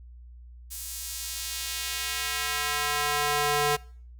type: tone with high-pass filter sweep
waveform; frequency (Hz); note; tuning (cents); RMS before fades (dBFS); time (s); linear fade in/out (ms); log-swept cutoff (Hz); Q
square; 146.9; D3; +1; -29; 0.7-3.77; 20; 8700 to 470; 0.76
effects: noise-tail reverb RT60 0.5 s tail -24 dB re dry + added 60 Hz sine -44 dBFS peak until 4.19 s